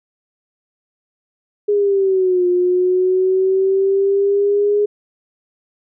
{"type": "exponential two-way sweep", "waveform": "sine", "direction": "down then up", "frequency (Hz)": [415.3, 355.7, 415.3], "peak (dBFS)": -12, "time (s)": [1.68, 4.86], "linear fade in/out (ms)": 10, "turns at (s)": 2.47, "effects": []}